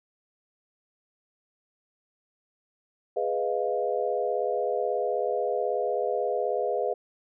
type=chord; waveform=sine; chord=F half-diminished seventh; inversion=first; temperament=equal; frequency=415.3 / 493.9 / 622.3 / 698.5 Hz; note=Ab4 / Cb5 / Eb5 / F5; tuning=0 / 0 / 0 / 0 cents; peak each=-30 / -29 / -31 / -31 dBFS; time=3.16-6.94 s; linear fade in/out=10 ms; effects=none